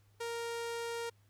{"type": "tone with low-pass filter", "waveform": "sawtooth", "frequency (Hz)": 466.2, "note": "A#4", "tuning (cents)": 0, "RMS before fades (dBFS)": -39, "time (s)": [0.2, 1.1], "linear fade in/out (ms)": 10, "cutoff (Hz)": 11000, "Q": 0.83, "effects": ["added 102 Hz sine -64 dBFS peak until 1.29 s", "pink hiss -73 dBFS RMS until 1.29 s"]}